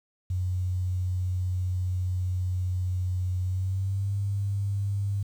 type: tone with pitch glide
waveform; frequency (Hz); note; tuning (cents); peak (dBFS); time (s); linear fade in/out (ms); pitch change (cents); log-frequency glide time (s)
sine; 91.5 to 99.78; F#2 to G2; -19 to +31; -25; 0.3-5.23; 5; +150; 3.41-4.14
effects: 9-bit